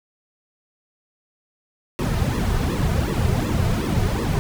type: noise with flanger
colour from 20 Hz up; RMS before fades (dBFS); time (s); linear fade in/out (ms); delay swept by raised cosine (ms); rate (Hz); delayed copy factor
brown; -21; 1.99-4.39; 0; 1.3 to 3.7; 2.7; -0.95
effects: none